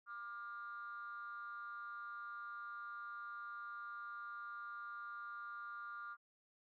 triangle ring-modulated tone, 110 Hz, A2, in tune, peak -40 dBFS, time 0.06-6.17 s, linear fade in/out 50 ms, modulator 1300 Hz, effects tanh soft clip ceiling -38 dBFS

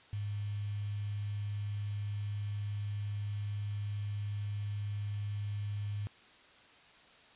sine tone with quantisation, 102.9 Hz, G#2, 16 cents flat, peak -34 dBFS, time 0.13-6.07 s, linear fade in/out 0 ms, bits 9, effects white hiss -59 dBFS RMS until 7.35 s + resampled to 8000 Hz

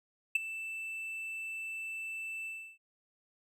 triangle tone with ADSR envelope, 2650 Hz, E7, 9 cents sharp, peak -20 dBFS, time 0.35-2.78 s, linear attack 6 ms, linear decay 15 ms, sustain -16 dB, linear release 320 ms, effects none

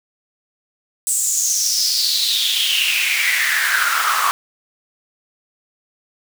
pink noise with high-pass filter sweep, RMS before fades -18 dBFS, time 1.07-4.31 s, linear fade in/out 0 ms, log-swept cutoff 8200 to 1100 Hz, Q 6.6, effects none

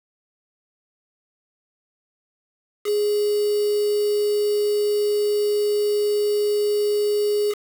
sine tone with quantisation, 415.3 Hz, G#4, in tune, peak -18 dBFS, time 2.84-7.55 s, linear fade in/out 50 ms, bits 5, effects none

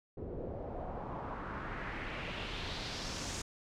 pink noise with low-pass filter sweep, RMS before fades -41 dBFS, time 0.17-3.42 s, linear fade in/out 5 ms, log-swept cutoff 410 to 7300 Hz, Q 2.2, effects none

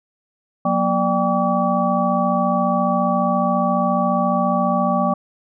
sine tone cluster, 182.2 / 236.7 / 593 / 788 / 1143 Hz, F#3 / A#3 / D5 / G5 / D6, -26 / +27 / +17 / +9 / -47 cents, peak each -22 dBFS, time 0.65-5.14 s, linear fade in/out 5 ms, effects none

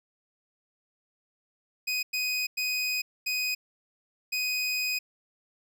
25% pulse tone bursts at uneven times, 2500 Hz, D#7, 8 cents sharp, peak -23 dBFS, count 5, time 1.87-2.03 / 2.13-2.47 / 2.57-3.02 / 3.26-3.55 / 4.32-4.99 s, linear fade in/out 10 ms, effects none

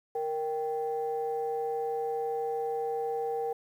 sine tone pair together, 466.2 / 784.1 Hz, A#4 / G5, 0 / 0 cents, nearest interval major sixth, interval 900 cents, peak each -30 / -33 dBFS, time 0.15-3.53 s, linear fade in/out 5 ms, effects tanh soft clip ceiling -22 dBFS + 10-bit

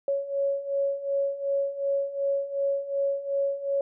sine beating tone pair, 554.4 / 557.1 Hz, C#5 / C#5, 0 / +9 cents, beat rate 2.7 Hz, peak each -30 / -26 dBFS, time 0.08-3.81 s, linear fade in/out 2 ms, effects none

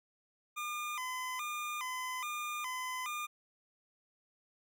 25% pulse tone with vibrato, 1108.7 Hz, C#6, in tune, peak -33 dBFS, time 0.56-3.27 s, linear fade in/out 20 ms, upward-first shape square, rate 1.2 Hz, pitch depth 150 cents each way, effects none

